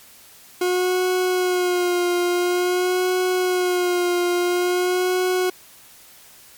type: tone with vibrato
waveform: 40% pulse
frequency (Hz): 360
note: F#4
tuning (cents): -47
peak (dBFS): -17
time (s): 0.61-5.5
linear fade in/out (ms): 5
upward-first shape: sine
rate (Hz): 0.48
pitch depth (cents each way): 34
effects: white hiss -47 dBFS RMS until 6.57 s + MP3 96 kbps